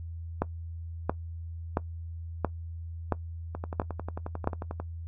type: two click trains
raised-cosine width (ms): 1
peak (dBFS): -11 / -21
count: 7 / 15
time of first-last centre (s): 0.42-4.474 / 3.55-4.8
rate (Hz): 1.48 / 11.2
effects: noise-tail reverb RT60 0.1 s tail -19 dB re dry + added 83 Hz sine -36 dBFS peak until 5.07 s